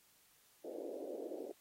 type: band-pass noise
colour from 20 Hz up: white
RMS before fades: -45 dBFS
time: 0.64-1.52 s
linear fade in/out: 10 ms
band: 290 to 580 Hz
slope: 48 dB/octave
effects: white hiss -69 dBFS RMS until 1.6 s + AAC 48 kbps